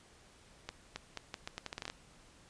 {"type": "accelerating click train", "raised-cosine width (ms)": 0.2, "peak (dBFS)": -22, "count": 13, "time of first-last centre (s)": [0.69, 1.9], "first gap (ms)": 270, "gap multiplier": 0.79, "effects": ["pink hiss -61 dBFS RMS until 2.49 s", "resampled to 22050 Hz"]}